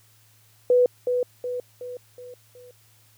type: tone with echo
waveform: sine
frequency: 494.7 Hz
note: B4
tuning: 3 cents sharp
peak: -14 dBFS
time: 0.7-0.86 s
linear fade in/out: 2 ms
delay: 370 ms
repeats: 5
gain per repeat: -6 dB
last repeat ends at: 2.71 s
effects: added 109 Hz sine -59 dBFS peak until 3.17 s + white hiss -59 dBFS RMS until 3.17 s